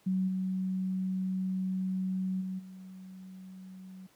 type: tone with level steps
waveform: sine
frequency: 187.4 Hz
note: F#3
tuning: 22 cents sharp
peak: -26 / -29 / -33 / -44 dBFS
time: 0.06-4.07 s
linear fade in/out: 10 ms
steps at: 0.27 / 2.4 / 2.58 s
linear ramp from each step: 20 ms
effects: pink hiss -65 dBFS RMS until 4.15 s + high-pass 100 Hz 12 dB/octave